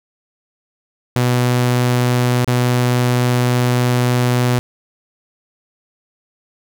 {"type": "tone with dropouts", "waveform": "sawtooth", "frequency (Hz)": 123.47, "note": "B2", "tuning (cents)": 0, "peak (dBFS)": -9, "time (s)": [1.16, 4.59], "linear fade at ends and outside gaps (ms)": 0, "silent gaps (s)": [2.445, 2.477], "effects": []}